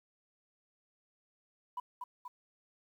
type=tone with echo; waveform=sine; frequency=988 Hz; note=B5; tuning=in tune; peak=-34 dBFS; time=1.77-1.8 s; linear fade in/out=5 ms; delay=240 ms; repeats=2; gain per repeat=-4 dB; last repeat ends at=2.28 s; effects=tanh soft clip ceiling -32 dBFS + 11-bit